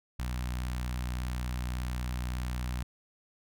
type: tone with notch filter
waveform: sawtooth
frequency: 61.74 Hz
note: B1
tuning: in tune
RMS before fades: -34 dBFS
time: 0.19-2.83 s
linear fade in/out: 5 ms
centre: 430 Hz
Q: 0.62
effects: none

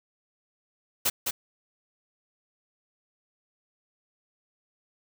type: noise with echo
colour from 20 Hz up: white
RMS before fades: -24 dBFS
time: 1.05-1.1 s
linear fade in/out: 10 ms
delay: 210 ms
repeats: 1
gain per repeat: -4 dB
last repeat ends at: 1.31 s
effects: none

